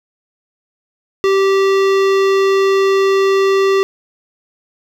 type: tone with hard clipping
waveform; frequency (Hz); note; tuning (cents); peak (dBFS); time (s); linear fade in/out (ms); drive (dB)
sine; 389.3; G4; -12; -12; 1.24-3.83; 0; 18
effects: none